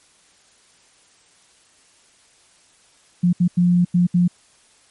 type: tone bursts at uneven times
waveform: sine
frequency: 176.5 Hz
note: F3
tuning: 19 cents sharp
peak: -12 dBFS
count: 5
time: 3.23-3.33 / 3.4-3.48 / 3.57-3.85 / 3.94-4.07 / 4.14-4.28 s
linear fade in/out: 10 ms
effects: white hiss -55 dBFS RMS until 4.9 s + MP3 48 kbps